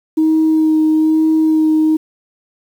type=tone with vibrato; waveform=sine; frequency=314.4 Hz; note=D#4; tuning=18 cents sharp; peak=-8 dBFS; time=0.17-1.97 s; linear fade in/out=10 ms; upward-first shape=sine; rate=1.1 Hz; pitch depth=12 cents each way; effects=tanh soft clip ceiling -6 dBFS + 7-bit